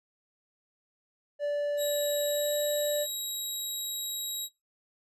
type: tone with pitch glide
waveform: triangle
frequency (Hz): 582 to 588.4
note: D5 to D5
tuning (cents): -16 to +3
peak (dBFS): -25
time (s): 1.39-3.07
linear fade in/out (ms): 50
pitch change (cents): +19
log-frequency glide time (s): 2.24-2.55
type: tone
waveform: 15% pulse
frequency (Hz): 3836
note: A#7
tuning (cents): +49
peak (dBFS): -25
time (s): 1.77-4.49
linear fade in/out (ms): 50
effects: noise-tail reverb RT60 0.2 s tail -19 dB re dry + resampled to 32000 Hz